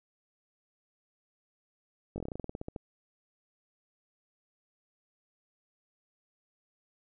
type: slowing click train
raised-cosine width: 2 ms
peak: -24 dBFS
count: 15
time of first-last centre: 2.16-2.762 s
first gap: 20 ms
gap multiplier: 1.11
effects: none